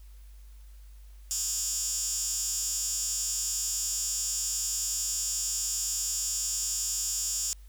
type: tone with high-pass filter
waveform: 15% pulse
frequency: 311.1 Hz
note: D#4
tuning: in tune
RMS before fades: -31 dBFS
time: 1.31-7.53 s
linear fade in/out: 0 ms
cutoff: 6600 Hz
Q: 4.7
effects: added 50 Hz sine -46 dBFS peak until 7.68 s + white hiss -64 dBFS RMS until 7.68 s